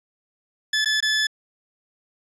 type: tone with dropouts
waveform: 20% pulse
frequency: 1730 Hz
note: A6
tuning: 30 cents flat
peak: -14 dBFS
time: 0.73-1.27 s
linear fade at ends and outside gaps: 5 ms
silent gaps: 0.847-0.857 / 1.005-1.025 s
effects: resampled to 22050 Hz + 9-bit